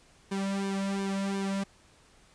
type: tone with flanger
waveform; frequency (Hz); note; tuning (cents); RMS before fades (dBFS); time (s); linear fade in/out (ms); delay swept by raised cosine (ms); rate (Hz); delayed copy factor
sawtooth; 196; G3; 0; -31; 0.31-1.64; 10; 1.5 to 2.5; 2.8; -0.9
effects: pink hiss -60 dBFS RMS until 2.34 s + resampled to 22050 Hz